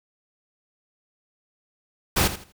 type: noise with echo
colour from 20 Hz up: pink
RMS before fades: -20 dBFS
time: 2.16-2.28 s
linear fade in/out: 10 ms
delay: 81 ms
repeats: 3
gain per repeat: -12 dB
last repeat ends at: 2.523 s
effects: none